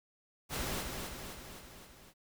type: noise with echo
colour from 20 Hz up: pink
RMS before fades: -37 dBFS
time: 0.49-0.84 s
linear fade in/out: 50 ms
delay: 260 ms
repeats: 5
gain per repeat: -4 dB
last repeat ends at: 2.14 s
effects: none